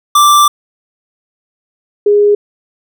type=tone pair in turn; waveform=square / sine; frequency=1174.7 / 412.2 Hz; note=D6 / G#4; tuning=0 / -13 cents; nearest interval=octave + tritone; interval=1813 cents; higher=first; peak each=-5 dBFS; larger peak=neither; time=0.15-0.48 / 2.06-2.35 s; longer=first; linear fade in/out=5 ms; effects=none